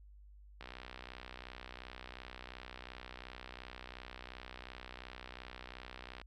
click train, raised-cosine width 0.3 ms, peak -30 dBFS, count 353, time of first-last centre 0.61-6.215 s, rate 62.8 Hz, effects added 50 Hz sine -54 dBFS peak until 6.26 s + MP3 96 kbps

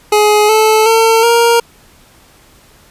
25% pulse tone with pitch steps, 420.6 / 435.7 / 451.3 / 467.5 Hz, G#4 / A4 / A4 / A#4, +22 / -17 / +44 / +5 cents, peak -3 dBFS, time 0.12-1.6 s, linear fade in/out 5 ms, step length 370 ms, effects pink hiss -45 dBFS RMS until 2.9 s + resampled to 32000 Hz

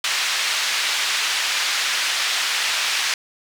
pink band-pass noise, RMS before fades -22 dBFS, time 0.04-3.14 s, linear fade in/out 2 ms, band 1900 to 5400 Hz, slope 12 dB/octave, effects none

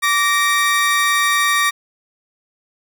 30% pulse tone pair together, 1161.6 / 1861 Hz, D6 / A#6, -19 / -3 cents, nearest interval minor sixth, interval 816 cents, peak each -14 dBFS, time 0.02-1.71 s, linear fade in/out 20 ms, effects none

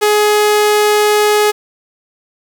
sawtooth tone, 419.8 Hz, G#4, 19 cents sharp, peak -5 dBFS, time 0.01-1.52 s, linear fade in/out 20 ms, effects 7-bit

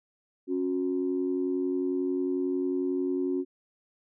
sine tone pair together, 274.4 / 365.5 Hz, C#4 / F#4, -17 / -21 cents, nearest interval perfect fourth, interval 496 cents, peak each -28 dBFS, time 0.47-3.45 s, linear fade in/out 50 ms, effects tanh soft clip ceiling -18 dBFS

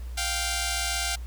5% pulse tone pair together, 698.5 / 780 Hz, F5 / G5, 0 / -9 cents, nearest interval major second, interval 191 cents, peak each -18 dBFS, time 0.17-1.16 s, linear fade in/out 10 ms, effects added 60 Hz sine -33 dBFS peak until 1.26 s + pink hiss -54 dBFS RMS until 1.26 s

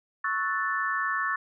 sine chord, F# minor seventh, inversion second, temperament equal with one note detuned, 1108.7 / 1312.4 / 1480 / 1760 Hz, C#6 / E6 / F#6 / A6, 0 / -8 / 0 / 0 cents, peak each -30 / -33 / -34 / -29 dBFS, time 0.24-1.36 s, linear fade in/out 5 ms, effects none

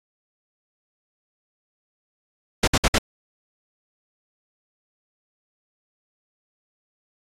pink noise bursts, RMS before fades -17 dBFS, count 4, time 2.63-2.984 s, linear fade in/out 5 ms, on 45 ms, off 58 ms, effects low-pass 8000 Hz 12 dB/octave + AAC 48 kbps

